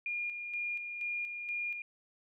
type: tone with tremolo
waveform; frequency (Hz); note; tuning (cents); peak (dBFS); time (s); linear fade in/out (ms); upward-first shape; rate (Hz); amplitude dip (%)
sine; 2419; D#7; -49; -33; 0.06-1.82; 2; square; 2.1; 45
effects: none